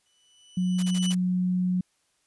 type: tone with exponential growth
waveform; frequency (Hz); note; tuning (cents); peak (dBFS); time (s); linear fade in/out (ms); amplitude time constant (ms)
sawtooth; 2976; F#7; +9; -25; 0.06-1.12; 0; 230
type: tone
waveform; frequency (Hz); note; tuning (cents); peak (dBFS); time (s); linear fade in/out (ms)
sine; 181.9; F#3; -29; -22; 0.57-1.81; 5
type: noise bursts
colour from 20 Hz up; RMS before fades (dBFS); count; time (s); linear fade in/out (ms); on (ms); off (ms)
white; -36; 5; 0.78-1.15; 10; 50; 30
effects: white hiss -70 dBFS RMS until 2.26 s + resampled to 24000 Hz